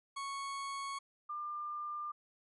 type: tone pair in turn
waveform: 40% pulse / sine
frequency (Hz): 1106 / 1197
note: C#6 / D6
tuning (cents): -4 / +33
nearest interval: minor second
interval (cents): 137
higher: second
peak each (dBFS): -38 / -38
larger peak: neither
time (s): 0.16-0.99 / 1.29-2.12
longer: neither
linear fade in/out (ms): 10
effects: resampled to 24000 Hz